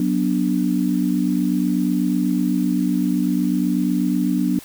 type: tone cluster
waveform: sine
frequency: 184.6 / 245.1 / 293.1 Hz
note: F#3 / B3 / D4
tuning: -4 / -13 / -3 cents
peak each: -21 dBFS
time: 0-4.59 s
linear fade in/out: 2 ms
effects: white hiss -42 dBFS RMS until 4.64 s